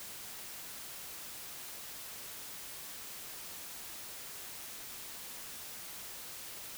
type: silence
effects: white hiss -46 dBFS RMS until 6.77 s